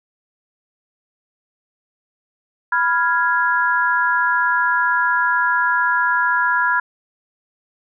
sine chord, F diminished, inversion second, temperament equal, 987.8 / 1396.9 / 1661.2 Hz, Cb6 / F6 / Ab6, 0 / 0 / 0 cents, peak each -19 dBFS, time 2.72-6.8 s, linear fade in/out 5 ms, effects none

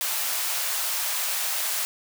white high-pass noise, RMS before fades -27 dBFS, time 0.01-1.85 s, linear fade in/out 0 ms, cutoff 610 Hz, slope 24 dB/octave, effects none

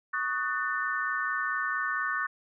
sine chord, D# half-diminished seventh, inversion third, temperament just, 1120.1 / 1244.5 / 1493.4 / 1792.1 Hz, C#6 / D#6 / F#6 / A6, +18 / 0 / +16 / +31 cents, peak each -34 / -35 / -32 / -32 dBFS, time 0.13-2.27 s, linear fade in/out 10 ms, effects none

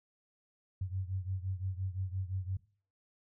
sine beating tone pair, 92.5 / 98.3 Hz, F#2 / G2, 0 / +5 cents, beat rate 5.8 Hz, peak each -36 / -39 dBFS, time 0.81-2.57 s, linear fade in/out 5 ms, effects noise-tail reverb RT60 0.4 s tail -18 dB re dry

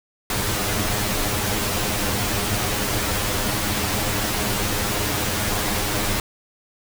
pink noise with comb filter, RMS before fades -23 dBFS, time 0.3-6.2 s, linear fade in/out 2 ms, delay 9.7 ms, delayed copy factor +0.7, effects none

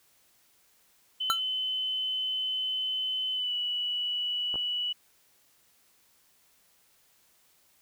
sine tone with pitch glide, 3040 to 2948 Hz, F#7 to F#7, +46 to -7 cents, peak -28 dBFS, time 1.2-4.93 s, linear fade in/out 10 ms, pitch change -53 cents, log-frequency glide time 3.33-3.54 s
square tone with exponential decay, 1344 Hz, E6, 33 cents sharp, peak -20 dBFS, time 1.3-1.4 s, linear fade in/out 0 ms, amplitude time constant 21 ms
clicks, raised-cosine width 1 ms, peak -27 dBFS, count 2, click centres 4.542 / 4.557 s
effects white hiss -65 dBFS RMS until 7.81 s

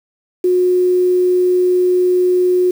sine tone with quantisation, 362.3 Hz, F#4, 36 cents flat, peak -10 dBFS, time 0.44-2.71 s, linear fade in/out 5 ms, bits 6, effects none

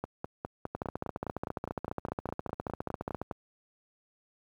two click trains, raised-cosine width 1 ms, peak -20 / -19 dBFS, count 17 / 37, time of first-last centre 0.04-3.312 / 0.75-3.216 s, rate 4.89 / 14.6 Hz, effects high-pass 60 Hz 12 dB/octave + 10-bit

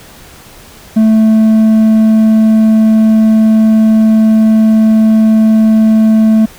sine tone with hard clipping, 219.5 Hz, A3, 4 cents flat, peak -5 dBFS, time 0.96-6.46 s, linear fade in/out 10 ms, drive 3 dB, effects pink hiss -36 dBFS RMS until 6.58 s

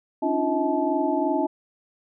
sine tone cluster, 279.6 / 302.5 / 345.3 / 640 / 865 Hz, C#4 / D#4 / F4 / D#5 / A5, +15 / -49 / -20 / +49 / -30 cents, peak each -27 dBFS, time 0.22-1.47 s, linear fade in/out 10 ms, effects none

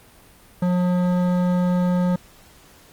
triangle tone with hard clipping, 179.3 Hz, F3, 46 cents sharp, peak -19 dBFS, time 0.62-2.16 s, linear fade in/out 5 ms, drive 17 dB, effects pink hiss -50 dBFS RMS until 2.92 s + Opus 32 kbps

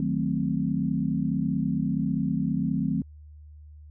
sine chord, D# diminished seventh, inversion none, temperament equal, 155.56 / 185 / 220 / 261.6 Hz, D#3 / F#3 / A3 / C4, 0 / 0 / 0 / 0 cents, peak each -29 dBFS, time 0-3.02 s, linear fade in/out 2 ms, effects added 75 Hz sine -44 dBFS peak until 3.9 s

